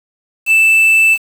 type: tone with quantisation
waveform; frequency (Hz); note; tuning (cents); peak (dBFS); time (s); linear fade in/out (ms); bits
triangle; 2644; E7; +5; -5; 0.46-1.18; 50; 5
effects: none